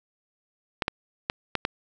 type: clicks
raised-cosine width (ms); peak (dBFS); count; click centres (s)
0.3; -8; 5; 0.822 / 0.881 / 1.299 / 1.553 / 1.651
effects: none